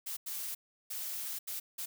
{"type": "noise bursts at uneven times", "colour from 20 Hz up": "blue", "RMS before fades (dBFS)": -39, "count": 5, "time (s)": [[0.06, 0.17], [0.26, 0.55], [0.9, 1.39], [1.47, 1.6], [1.78, 1.86]], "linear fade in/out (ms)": 10, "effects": []}